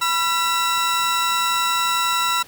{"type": "tone cluster", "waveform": "35% pulse", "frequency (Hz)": [986, 1356, 3893], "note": ["B5", "E6", "B7"], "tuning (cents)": [-3, 49, -26], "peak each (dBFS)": [-22, -19, -22], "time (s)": [0.01, 2.43], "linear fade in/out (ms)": 10, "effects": ["pink hiss -45 dBFS RMS until 2.47 s", "high-pass 100 Hz 12 dB/octave"]}